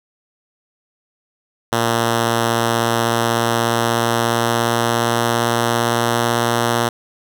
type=tone with pitch glide; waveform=5% pulse; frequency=116.3 to 118.06 Hz; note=A#2 to A#2; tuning=-4 to +22 cents; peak=-4 dBFS; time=1.72-6.89 s; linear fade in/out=5 ms; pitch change=+26 cents; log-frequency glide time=2.86-6.28 s; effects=none